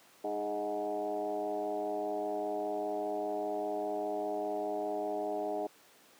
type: tone with frequency modulation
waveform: sine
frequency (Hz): 520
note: C5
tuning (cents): -11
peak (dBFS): -31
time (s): 0.24-5.67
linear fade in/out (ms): 5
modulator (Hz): 105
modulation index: 2.4
effects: pink hiss -60 dBFS RMS until 6.19 s + high-pass 300 Hz 12 dB/octave